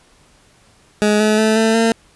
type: tone with pitch steps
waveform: 20% pulse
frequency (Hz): 210 / 214.2 / 218.4 / 222.7 / 227.2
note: G#3 / A3 / A3 / A3 / A#3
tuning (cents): +19 / -46 / -13 / +21 / -44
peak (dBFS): -7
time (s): 1.02-1.92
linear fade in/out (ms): 0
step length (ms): 180
effects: pink hiss -52 dBFS RMS until 2.15 s + resampled to 24000 Hz